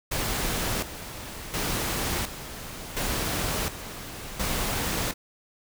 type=noise with tremolo; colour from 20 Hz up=pink; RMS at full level=-28 dBFS; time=0.11-5.14 s; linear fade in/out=10 ms; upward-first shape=square; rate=0.7 Hz; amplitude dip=70%; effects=none